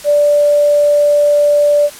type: tone with quantisation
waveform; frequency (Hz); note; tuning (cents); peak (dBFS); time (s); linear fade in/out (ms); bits
sine; 585; D5; -7; -7; 0.04-1.9; 50; 6
effects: white hiss -33 dBFS RMS until 1.99 s + low-pass 12000 Hz 12 dB/octave